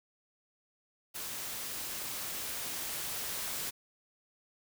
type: noise with level ramp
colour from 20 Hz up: white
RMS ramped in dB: -40 to -37 dBFS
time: 1.14-3.71 s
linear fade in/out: 20 ms
effects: none